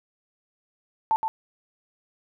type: tone with echo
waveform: sine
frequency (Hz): 884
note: A5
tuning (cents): +8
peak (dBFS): -18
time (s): 1.11-1.16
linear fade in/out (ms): 0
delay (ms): 120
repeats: 1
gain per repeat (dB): -5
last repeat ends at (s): 1.28
effects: none